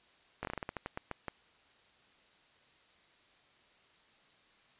slowing click train, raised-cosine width 0.5 ms, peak -22 dBFS, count 13, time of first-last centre 0.43-1.283 s, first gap 19 ms, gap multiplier 1.22, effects white hiss -65 dBFS RMS until 4.79 s + resampled to 8000 Hz

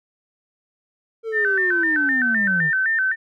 triangle linear sweep, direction down, 457.2 to 147 Hz, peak -22 dBFS, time 1.23-2.71 s, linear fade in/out 50 ms
sine tone with vibrato, 1661.2 Hz, G#6, in tune, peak -17 dBFS, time 1.32-3.16 s, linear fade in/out 50 ms, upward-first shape square, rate 3.9 Hz, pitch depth 140 cents each way
effects none

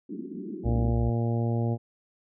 pink band-pass noise, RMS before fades -37 dBFS, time 0.09-0.9 s, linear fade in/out 5 ms, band 180 to 390 Hz, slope 96 dB/octave
harmonic tone, 116.54 Hz, A#2, in tune, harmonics 1 / 2 / 3 / 4 / 5 / 6 / 7, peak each -25 / -31 / -35 / -37 / -39 / -41 / -42 dBFS, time 0.63-1.78 s, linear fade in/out 50 ms
sine tone, 62.6 Hz, B1, 24 cents sharp, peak -26 dBFS, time 0.65-1.1 s, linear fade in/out 5 ms
effects none

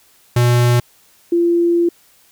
square / sine tone pair in turn, 121.2 / 342.8 Hz, B2 / F4, -32 / -32 cents, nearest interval octave + tritone, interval 1800 cents, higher second, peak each -11 dBFS, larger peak neither, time 0.36-0.8 / 1.32-1.89 s, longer second, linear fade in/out 5 ms, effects white hiss -52 dBFS RMS until 2.31 s

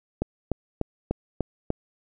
click train, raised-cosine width 2 ms, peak -11 dBFS, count 6, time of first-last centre 0.22-1.704 s, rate 3.37 Hz, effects none

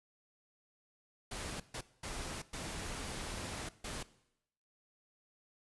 pink noise bursts at uneven times, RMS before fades -42 dBFS, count 5, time 1.31-1.6 / 1.74-1.81 / 2.03-2.42 / 2.53-3.69 / 3.84-4.03 s, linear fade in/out 5 ms, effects noise-tail reverb RT60 0.8 s tail -18 dB re dry + resampled to 24000 Hz

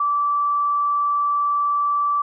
sine tone, 1161 Hz, D6, 20 cents flat, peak -17 dBFS, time 0-2.22 s, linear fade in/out 5 ms, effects none

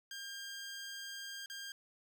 15% pulse tone with dropouts, 1603 Hz, G6, 38 cents sharp, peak -37 dBFS, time 0.11-1.72 s, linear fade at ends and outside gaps 2 ms, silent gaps 1.46-1.499 s, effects none

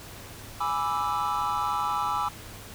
triangle chord, E dominant seventh, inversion first, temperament equal, 830.6 / 987.8 / 1174.7 / 1318.5 Hz, G#5 / B5 / D6 / E6, 0 / 0 / 0 / 0 cents, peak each -29 dBFS, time 0.6-2.29 s, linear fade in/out 10 ms, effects added 102 Hz sine -49 dBFS peak until 2.74 s + pink hiss -44 dBFS RMS until 2.74 s

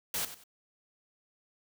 white noise with echo, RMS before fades -33 dBFS, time 0.14-0.25 s, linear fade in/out 2 ms, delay 94 ms, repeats 2, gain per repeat -12 dB, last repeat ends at 0.438 s, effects none

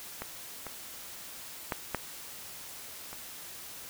clicks, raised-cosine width 0.5 ms, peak -21 / -23 / -15 / -14 / -27 dBFS, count 5, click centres 0.22 / 0.667 / 1.722 / 1.947 / 3.13 s, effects white hiss -45 dBFS RMS until 3.89 s

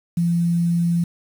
sine tone with quantisation, 170.9 Hz, F3, 37 cents flat, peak -16 dBFS, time 0.17-1.04 s, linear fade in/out 5 ms, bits 7, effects none

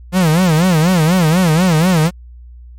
45% pulse tone with vibrato, 170 Hz, F3, 46 cents flat, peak -9 dBFS, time 0.12-2.11 s, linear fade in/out 50 ms, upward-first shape sine, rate 4.1 Hz, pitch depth 180 cents each way, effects added 60 Hz sine -33 dBFS peak until 2.78 s + MP3 64 kbps

